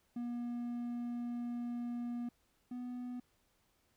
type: tone pair in turn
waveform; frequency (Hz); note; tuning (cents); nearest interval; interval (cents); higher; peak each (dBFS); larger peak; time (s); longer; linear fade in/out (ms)
triangle; 239.8 / 246.8; A#3 / B3; +49 / -1; unison; 50; second; -35 / -38; first; 0.16-2.29 / 2.71-3.2; first; 5
effects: pink hiss -75 dBFS RMS until 3.96 s